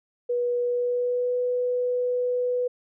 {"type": "tone with pitch glide", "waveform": "sine", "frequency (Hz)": [485.8, 494.6], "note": ["B4", "B4"], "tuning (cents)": [-29, 3], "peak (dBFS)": -22, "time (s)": [0.29, 2.68], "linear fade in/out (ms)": 10, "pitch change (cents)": 32, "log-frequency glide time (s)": [0.6, 1.36], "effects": []}